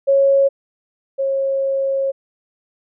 sine tone pair in turn, 550 / 543.1 Hz, C#5 / C#5, -14 / -36 cents, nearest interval unison, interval 22 cents, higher first, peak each -10 / -16 dBFS, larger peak first, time 0.07-0.49 / 1.18-2.12 s, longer second, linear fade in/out 20 ms, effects none

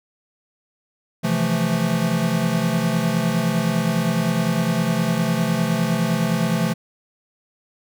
square chord, F major seventh, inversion second, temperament equal, 130.81 / 164.81 / 174.61 / 220 Hz, C3 / E3 / F3 / A3, 0 / 0 / 0 / 0 cents, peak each -28 / -24 / -24 / -24 dBFS, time 1.23-6.74 s, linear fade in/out 20 ms, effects none

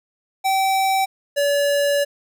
square tone pair in turn, 771 / 571.5 Hz, G5 / D5, -29 / -47 cents, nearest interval perfect fourth, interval 518 cents, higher first, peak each -17 dBFS, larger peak neither, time 0.44-1.06 / 1.36-2.05 s, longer second, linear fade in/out 20 ms, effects none

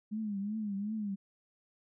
sine tone with vibrato, 207.7 Hz, G#3, in tune, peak -33 dBFS, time 0.11-1.16 s, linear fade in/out 20 ms, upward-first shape triangle, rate 2.7 Hz, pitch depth 120 cents each way, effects none

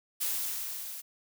blue noise with level ramp, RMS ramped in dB -30 to -42 dBFS, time 0.2-1.02 s, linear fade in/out 20 ms, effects none

